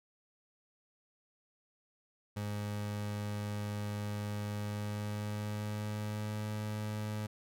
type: tone with pitch glide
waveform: 30% pulse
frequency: 103.83 to 106.44 Hz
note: G#2 to G#2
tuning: 0 to +43 cents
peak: -33 dBFS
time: 2.36-7.27 s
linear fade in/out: 10 ms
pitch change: +43 cents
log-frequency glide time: 4.59-6.49 s
effects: none